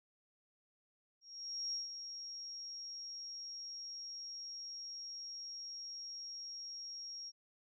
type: tone with ADSR envelope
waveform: sine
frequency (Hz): 5588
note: F8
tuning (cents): 0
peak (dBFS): -36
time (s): 1.21-7.32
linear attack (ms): 520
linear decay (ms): 150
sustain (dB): -8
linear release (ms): 40
effects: none